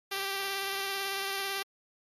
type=tone with vibrato; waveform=5% pulse; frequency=392 Hz; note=G4; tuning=in tune; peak=-20 dBFS; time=0.11-1.63 s; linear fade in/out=10 ms; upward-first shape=triangle; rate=18 Hz; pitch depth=24 cents each way; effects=MP3 64 kbps